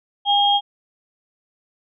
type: tone pair together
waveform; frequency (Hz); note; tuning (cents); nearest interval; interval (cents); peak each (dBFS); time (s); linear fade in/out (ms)
sine; 811 / 3246; G#5 / G#7; -41 / -40; 2 octaves; 2401; -16 / -17; 0.25-0.61; 50
effects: none